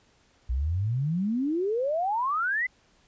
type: exponential sweep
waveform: sine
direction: up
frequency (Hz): 58.27 to 2067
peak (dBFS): -24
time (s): 0.49-2.67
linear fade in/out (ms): 10
effects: pink hiss -63 dBFS RMS until 3.07 s + resampled to 16000 Hz